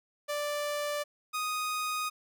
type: tone pair in turn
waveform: sawtooth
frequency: 587.3 / 1244.4 Hz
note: D5 / D#6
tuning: 0 / 0 cents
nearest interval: octave + minor second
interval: 1300 cents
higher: second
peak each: -27 dBFS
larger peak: neither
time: 0.28-1.04 / 1.33-2.1 s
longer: second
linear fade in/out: 20 ms
effects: none